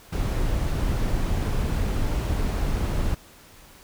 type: noise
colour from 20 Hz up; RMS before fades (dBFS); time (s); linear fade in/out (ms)
brown; -24; 0.12-3.15; 10
effects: pink hiss -50 dBFS RMS until 3.83 s